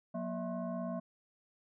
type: tone with frequency modulation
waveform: sine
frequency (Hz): 237.6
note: A#3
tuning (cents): +33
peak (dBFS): -35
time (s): 0.14-1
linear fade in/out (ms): 10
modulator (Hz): 419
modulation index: 1.4
effects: none